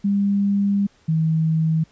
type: tone pair in turn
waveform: sine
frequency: 200.3 / 159.9 Hz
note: G3 / D#3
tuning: +38 / +48 cents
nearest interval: major third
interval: 390 cents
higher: first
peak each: -16 dBFS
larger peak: neither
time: 0.04-0.87 / 1.08-1.84 s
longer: first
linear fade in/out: 10 ms
effects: pink hiss -57 dBFS RMS until 1.91 s + resampled to 16000 Hz